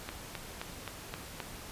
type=click train; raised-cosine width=0.3 ms; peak=-21 dBFS; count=6; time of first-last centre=0.09-1.402 s; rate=3.81 Hz; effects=pink hiss -46 dBFS RMS until 1.71 s + resampled to 32000 Hz